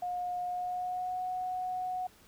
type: tone with pitch glide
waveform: sine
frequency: 717 to 735.5 Hz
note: F5 to F#5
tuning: +45 to -11 cents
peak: -32 dBFS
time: 0.02-2.07 s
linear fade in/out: 5 ms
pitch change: +44 cents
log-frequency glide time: 0.45-1.22 s
effects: pink hiss -60 dBFS RMS until 2.27 s